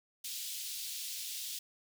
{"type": "high-pass noise", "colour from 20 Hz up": "pink", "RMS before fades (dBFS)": -41, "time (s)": [0.24, 1.59], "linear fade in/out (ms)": 5, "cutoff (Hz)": 3200, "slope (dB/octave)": 24, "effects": []}